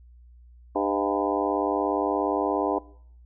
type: harmonic tone with a mistuned harmonic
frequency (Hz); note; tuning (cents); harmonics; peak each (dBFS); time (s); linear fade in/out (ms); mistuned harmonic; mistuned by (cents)
100; G2; +35; 3 / 4 / 5 / 6 / 7 / 8 / 9 / 10; -28 / -29 / -30 / -31 / -31 / -32 / -33 / -33; 0.75-2.79; 10; 6; +65
effects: noise-tail reverb RT60 0.7 s tail -23 dB re dry + added 60 Hz sine -48 dBFS peak until 3.25 s